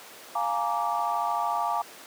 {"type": "chord", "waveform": "sine", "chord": "Bb dominant seventh", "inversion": "second", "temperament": "just", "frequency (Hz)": [699.2, 839.1, 932.3, 1165.4], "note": ["F5", "Ab5", "Bb5", "D6"], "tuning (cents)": [2, 18, 0, -14], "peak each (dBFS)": -30, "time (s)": [0.35, 1.82], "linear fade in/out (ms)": 5, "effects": ["pink hiss -45 dBFS RMS until 2.06 s", "high-pass 400 Hz 12 dB/octave"]}